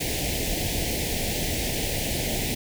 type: band-stop noise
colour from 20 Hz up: pink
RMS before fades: -27 dBFS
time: 0-2.55 s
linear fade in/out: 10 ms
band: 780 to 1900 Hz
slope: 48 dB/octave
effects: none